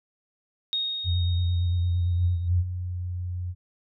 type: tone with exponential decay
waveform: sine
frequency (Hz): 3729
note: A#7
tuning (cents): 0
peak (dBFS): -23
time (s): 0.73-2.48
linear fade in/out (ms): 0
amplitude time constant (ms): 380
type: tone with vibrato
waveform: sine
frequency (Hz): 87.9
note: F2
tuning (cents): +12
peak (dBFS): -21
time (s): 1.04-2.64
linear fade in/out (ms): 50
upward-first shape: square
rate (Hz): 8.8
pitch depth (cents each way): 29
type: tone with pitch glide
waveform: sine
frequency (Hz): 90.4 to 89.41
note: F#2 to F2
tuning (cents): -40 to +41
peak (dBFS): -28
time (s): 2.2-3.55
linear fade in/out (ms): 50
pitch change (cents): -19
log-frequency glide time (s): 2.63-2.94
effects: none